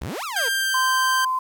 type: exponential two-way sweep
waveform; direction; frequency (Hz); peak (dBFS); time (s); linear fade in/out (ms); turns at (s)
sawtooth; up then down; 49.36 to 1396.9 to 430.7; -24; 0.01-0.49; 10; 0.24
type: tone with pitch glide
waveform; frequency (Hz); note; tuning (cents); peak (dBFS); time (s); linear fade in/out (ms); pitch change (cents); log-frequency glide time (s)
sawtooth; 1589 to 1568; G6 to G6; +23 to 0; -17; 0.36-1.25; 5; -23; 0.51-0.75
type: tone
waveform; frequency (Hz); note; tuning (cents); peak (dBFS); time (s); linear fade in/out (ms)
sine; 1031; C6; -26; -20; 0.74-1.39; 5
effects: 8-bit